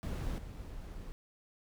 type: noise with level steps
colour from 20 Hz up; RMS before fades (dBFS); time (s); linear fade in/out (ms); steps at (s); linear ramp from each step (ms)
brown; -36 / -45; 0.03-1.12; 0; 0.38; 2
effects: none